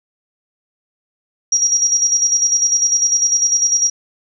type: tone with tremolo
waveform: sine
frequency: 5690 Hz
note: F8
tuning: 31 cents sharp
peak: -10 dBFS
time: 1.52-3.9 s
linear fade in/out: 5 ms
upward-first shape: square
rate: 10 Hz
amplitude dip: 50%
effects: none